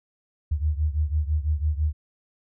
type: beating tone pair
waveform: sine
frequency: 74.3 / 80.3 Hz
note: D2 / E2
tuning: +21 / -45 cents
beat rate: 6 Hz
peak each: -23 / -26 dBFS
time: 0.51-1.93 s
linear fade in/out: 10 ms
effects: none